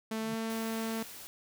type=tone with exponential growth; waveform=sine; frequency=155.56 Hz; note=D#3; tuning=in tune; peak=-38 dBFS; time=0.11-0.34 s; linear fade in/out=0 ms; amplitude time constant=49 ms
type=tone with pitch glide; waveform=sawtooth; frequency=221.1 to 224.3 Hz; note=A3 to A3; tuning=+9 to +34 cents; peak=-29 dBFS; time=0.11-1.03 s; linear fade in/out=5 ms; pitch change=+25 cents; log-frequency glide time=0.22-0.36 s
type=noise; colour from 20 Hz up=white; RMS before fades=-47 dBFS; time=0.5-1.27 s; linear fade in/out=0 ms
effects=none